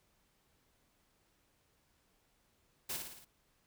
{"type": "noise with echo", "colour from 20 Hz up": "white", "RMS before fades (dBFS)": -39, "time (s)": [2.89, 2.97], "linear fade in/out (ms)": 10, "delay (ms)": 56, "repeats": 5, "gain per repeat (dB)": -4, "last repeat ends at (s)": 3.25, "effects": ["pink hiss -74 dBFS RMS until 3.66 s"]}